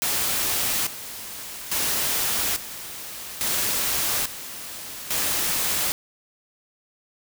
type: noise with tremolo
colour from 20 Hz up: white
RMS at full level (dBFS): -24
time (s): 0.02-5.92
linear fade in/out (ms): 0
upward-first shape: square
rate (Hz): 0.59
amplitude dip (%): 75
effects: none